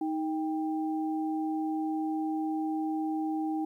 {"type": "tone pair together", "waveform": "sine", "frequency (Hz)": [313.9, 791], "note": ["D#4", "G5"], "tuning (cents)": [15, 15], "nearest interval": "octave + major third", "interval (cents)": 1600, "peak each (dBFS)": [-29, -36], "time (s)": [0.01, 3.65], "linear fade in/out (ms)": 5, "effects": ["11-bit"]}